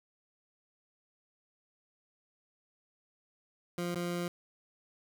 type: tone with dropouts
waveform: 20% pulse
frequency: 174.61 Hz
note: F3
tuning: in tune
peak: -28 dBFS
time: 3.78-4.28 s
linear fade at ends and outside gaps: 2 ms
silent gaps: 3.947-3.957 s
effects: none